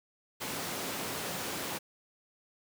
pink high-pass noise, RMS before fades -37 dBFS, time 0.4-1.79 s, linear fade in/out 20 ms, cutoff 180 Hz, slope 12 dB/octave, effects none

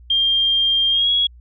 sine tone with pitch glide, 3198 to 3328 Hz, G7 to G#7, +34 to +3 cents, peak -14 dBFS, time 0.1-1.27 s, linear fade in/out 5 ms, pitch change +69 cents, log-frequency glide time 0.9-1.1 s, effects added 60 Hz sine -41 dBFS peak until 1.4 s

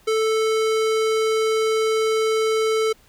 square tone with low-pass filter, 440 Hz, A4, in tune, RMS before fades -20 dBFS, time 0.07-2.93 s, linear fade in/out 10 ms, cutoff 9200 Hz, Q 0.66, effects pink hiss -55 dBFS RMS until 3.08 s

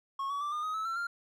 triangle tone with pitch steps, 1094 / 1132.6 / 1172.5 / 1213.9 / 1256.7 / 1301 / 1346.9 / 1394.4 Hz, C#6 / C#6 / D6 / D#6 / D#6 / E6 / E6 / F6, -23 / +37 / -3 / -43 / +17 / -23 / +37 / -3 cents, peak -30 dBFS, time 0.19-1.07 s, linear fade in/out 5 ms, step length 110 ms, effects none

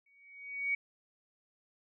sine tone with exponential growth, 2249 Hz, C#7, 24 cents sharp, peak -27 dBFS, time 0.06-0.75 s, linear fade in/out 5 ms, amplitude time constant 150 ms, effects none

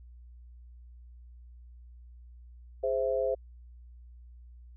sine chord, Ab augmented, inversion none, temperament equal with one note detuned, 415.3 / 523.3 / 661.2 Hz, Ab4 / C5 / E5, 0 / 0 / +5 cents, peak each -33 / -28 / -33 dBFS, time 2.83-3.35 s, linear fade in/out 10 ms, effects added 60 Hz sine -48 dBFS peak until 4.76 s

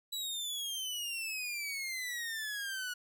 sawtooth exponential sweep, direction down, 3951 to 1455 Hz, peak -33 dBFS, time 0.12-2.94 s, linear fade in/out 10 ms, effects none

